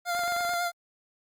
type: tone with vibrato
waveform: 25% pulse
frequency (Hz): 698.5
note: F5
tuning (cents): 0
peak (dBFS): -23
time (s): 0.05-0.72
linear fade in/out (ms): 50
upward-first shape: sine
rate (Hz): 9.1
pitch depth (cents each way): 22
type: click train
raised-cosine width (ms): 0.5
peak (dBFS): -26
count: 10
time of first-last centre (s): 0.15-0.536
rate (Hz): 23.3
effects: Opus 48 kbps